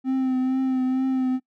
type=tone with vibrato; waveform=triangle; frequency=260 Hz; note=C4; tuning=11 cents flat; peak=-18 dBFS; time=0.04-1.4 s; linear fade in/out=50 ms; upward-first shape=triangle; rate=2.2 Hz; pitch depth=29 cents each way; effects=noise-tail reverb RT60 0.1 s tail -22 dB re dry